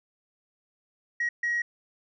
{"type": "tone bursts at uneven times", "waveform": "sine", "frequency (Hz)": 1899, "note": "A#6", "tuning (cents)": 32, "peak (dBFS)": -23, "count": 2, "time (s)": [[1.2, 1.29], [1.43, 1.62]], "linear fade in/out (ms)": 5, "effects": ["tanh soft clip ceiling -22 dBFS"]}